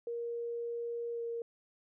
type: tone with pitch glide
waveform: sine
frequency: 470.2 to 465.9 Hz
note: A#4 to A#4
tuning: +15 to -1 cents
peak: -35 dBFS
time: 0.07-1.42 s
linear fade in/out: 2 ms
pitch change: -16 cents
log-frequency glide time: 1.12-1.22 s
effects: none